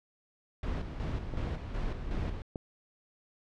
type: noise with tremolo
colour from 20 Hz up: brown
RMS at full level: -33 dBFS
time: 0.63-2.42 s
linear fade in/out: 2 ms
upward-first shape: square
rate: 2.7 Hz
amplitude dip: 50%
type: clicks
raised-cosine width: 2 ms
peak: -25 / -23 dBFS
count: 2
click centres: 1.338 / 2.558 s
effects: low-pass 4000 Hz 12 dB/octave